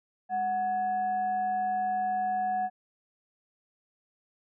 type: tone with frequency modulation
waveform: sine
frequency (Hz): 740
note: F#5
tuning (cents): 0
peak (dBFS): -26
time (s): 0.29-2.7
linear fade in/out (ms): 50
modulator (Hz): 946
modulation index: 0.29
effects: none